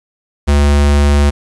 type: tone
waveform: square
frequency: 72 Hz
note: D2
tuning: 34 cents flat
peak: -8 dBFS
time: 0.47-1.31 s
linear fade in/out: 20 ms
effects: resampled to 24000 Hz + 7-bit